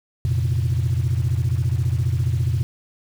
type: chord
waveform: sine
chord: F suspended fourth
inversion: none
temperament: equal with one note detuned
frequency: 87.31 / 116.54 / 131.34 Hz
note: F2 / Bb2 / C3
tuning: 0 / 0 / +7 cents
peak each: -21 / -20 / -22 dBFS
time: 0.25-2.63 s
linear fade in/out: 0 ms
effects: tanh soft clip ceiling -13 dBFS + 7-bit